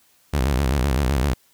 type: tone with vibrato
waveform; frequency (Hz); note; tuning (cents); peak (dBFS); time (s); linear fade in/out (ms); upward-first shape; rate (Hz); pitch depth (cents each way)
sawtooth; 67; C2; +42; -14; 0.33-1.34; 10; square; 7.8; 140
effects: white hiss -59 dBFS RMS until 1.53 s